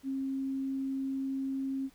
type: tone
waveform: sine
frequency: 268.8 Hz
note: C4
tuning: 47 cents sharp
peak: -31 dBFS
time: 0.03-1.9 s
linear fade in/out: 50 ms
effects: pink hiss -63 dBFS RMS until 1.94 s